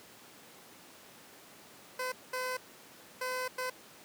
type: tone bursts at uneven times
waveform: 15% pulse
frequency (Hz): 509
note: C5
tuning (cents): -48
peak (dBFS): -27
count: 4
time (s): 1.99-2.12 / 2.33-2.57 / 3.21-3.48 / 3.58-3.7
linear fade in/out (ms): 5
effects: pink hiss -54 dBFS RMS until 4.04 s + high-pass 200 Hz 12 dB/octave